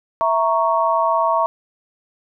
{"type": "chord", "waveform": "sine", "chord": "A# diminished", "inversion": "second", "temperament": "equal", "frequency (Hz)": [659.3, 932.3, 1108.7], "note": ["E5", "A#5", "C#6"], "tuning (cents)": [0, 0, 0], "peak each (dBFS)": -19, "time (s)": [0.21, 1.46], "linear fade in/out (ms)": 0, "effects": []}